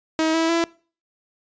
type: tone with pitch steps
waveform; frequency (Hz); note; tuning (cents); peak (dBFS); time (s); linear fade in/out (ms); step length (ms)
sawtooth; 318.5 / 326.5 / 334.7; D#4 / E4 / E4; +41 / -17 / +26; -14; 0.19-0.64; 0; 150
effects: noise-tail reverb RT60 0.4 s tail -23 dB re dry + resampled to 16000 Hz